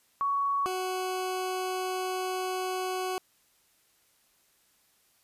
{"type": "tone pair in turn", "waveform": ["sine", "20% pulse"], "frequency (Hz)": [1119, 371.2], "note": ["C#6", "F#4"], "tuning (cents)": [16, 6], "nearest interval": "octave + perfect fifth", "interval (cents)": 1910, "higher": "first", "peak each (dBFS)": -25, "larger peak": "neither", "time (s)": [[0.21, 0.66], [0.66, 3.18]], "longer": "second", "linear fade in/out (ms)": 0, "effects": ["white hiss -67 dBFS RMS until 5.23 s", "resampled to 32000 Hz"]}